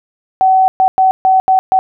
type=tone bursts at uneven times; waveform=sine; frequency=757 Hz; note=F#5; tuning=39 cents sharp; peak=-6 dBFS; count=6; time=0.41-0.68 / 0.8-0.88 / 0.98-1.11 / 1.25-1.4 / 1.48-1.59 / 1.72-1.79 s; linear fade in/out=0 ms; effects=none